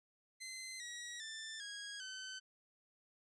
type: tone with pitch steps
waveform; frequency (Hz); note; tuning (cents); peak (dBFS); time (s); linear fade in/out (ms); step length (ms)
15% pulse; 2061 / 1911.9 / 1773.6 / 1645.3 / 1526.3; C7 / A#6 / A6 / G#6 / G6; -27 / +43 / +13 / -17 / -47; -39; 0.4-2.4; 20; 400
effects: resampled to 22050 Hz